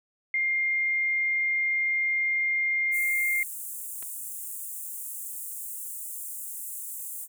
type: tone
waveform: sine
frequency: 2113 Hz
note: C7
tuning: 16 cents sharp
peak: -23 dBFS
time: 0.34-3.43 s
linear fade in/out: 2 ms
type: high-pass noise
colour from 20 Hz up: pink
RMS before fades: -37 dBFS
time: 2.91-7.28 s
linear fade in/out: 50 ms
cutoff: 7800 Hz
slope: 48 dB/octave
type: clicks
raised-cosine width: 0.3 ms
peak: -31 dBFS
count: 2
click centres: 4.025 / 4.028 s
effects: none